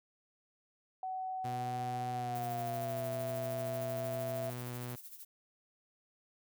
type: tone with pitch glide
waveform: sine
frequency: 751 to 661.4 Hz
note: F#5 to E5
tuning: +26 to +6 cents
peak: -36 dBFS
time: 1.03-4.5 s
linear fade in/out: 2 ms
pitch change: -220 cents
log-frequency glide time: 2.11-3.05 s
type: tone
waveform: sawtooth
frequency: 122.7 Hz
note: B2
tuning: 11 cents flat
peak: -36 dBFS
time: 1.44-4.96 s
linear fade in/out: 10 ms
type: noise with tremolo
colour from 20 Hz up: violet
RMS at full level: -48 dBFS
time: 2.35-5.25 s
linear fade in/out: 5 ms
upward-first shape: sine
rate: 13 Hz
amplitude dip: 65%
effects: none